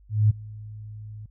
sine tone with ADSR envelope, 106.5 Hz, G#2, 44 cents sharp, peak -13 dBFS, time 0.09-1.26 s, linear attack 210 ms, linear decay 14 ms, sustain -23 dB, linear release 4 ms, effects added 50 Hz sine -51 dBFS peak until 1.3 s

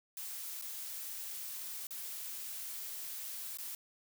blue noise with dropouts, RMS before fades -43 dBFS, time 0.17-3.75 s, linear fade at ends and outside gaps 2 ms, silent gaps 0.615-0.621 / 1.87-1.907 / 3.573-3.585 s, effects none

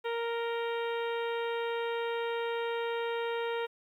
harmonic tone with a mistuned harmonic, 465.8 Hz, A#4, 1 cent flat, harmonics 1 / 2 / 3 / 4 / 5 / 6 / 7 / 8, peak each -32 / -38 / -42 / -44 / -46 / -48 / -49 / -50 dBFS, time 0.04-3.67 s, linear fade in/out 20 ms, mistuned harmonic 7, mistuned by -44 cents, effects 11-bit

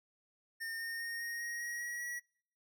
square tone with pitch steps, 1820 / 1834.8 / 1849.7 / 1864.7 / 1879.8 / 1895.1 / 1910.5 / 1926 Hz, A#6 / A#6 / A#6 / A#6 / A#6 / A#6 / A#6 / B6, -42 / -28 / -14 / 0 / +14 / +28 / +42 / -44 cents, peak -39 dBFS, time 0.6-2.2 s, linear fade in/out 20 ms, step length 200 ms, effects noise-tail reverb RT60 0.6 s tail -26 dB re dry

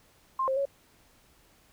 sine tone with pitch steps, 1056 / 531 / 555 Hz, C6 / C5 / C#5, +16 / +25 / +2 cents, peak -25 dBFS, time 0.39-0.654 s, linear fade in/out 5 ms, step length 88 ms, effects pink hiss -62 dBFS RMS until 1.72 s

